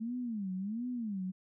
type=tone with vibrato; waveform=sine; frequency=215.1 Hz; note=A3; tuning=39 cents flat; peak=-34 dBFS; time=0-1.32 s; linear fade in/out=20 ms; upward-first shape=sine; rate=1.4 Hz; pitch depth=260 cents each way; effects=none